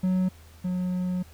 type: tone pair in turn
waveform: triangle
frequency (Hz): 185 / 181.61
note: F#3 / F#3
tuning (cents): 0 / -32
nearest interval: unison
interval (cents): 32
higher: first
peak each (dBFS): -19 / -23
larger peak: first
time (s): 0.03-0.29 / 0.64-1.23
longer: second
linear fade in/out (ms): 10
effects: added 80 Hz sine -49 dBFS peak until 1.33 s + pink hiss -55 dBFS RMS until 1.33 s